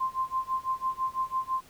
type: tone with tremolo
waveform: sine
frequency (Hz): 1046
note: C6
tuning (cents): -1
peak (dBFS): -24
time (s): 0-1.61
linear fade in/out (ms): 10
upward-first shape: sine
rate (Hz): 6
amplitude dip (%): 95
effects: pink hiss -55 dBFS RMS until 1.69 s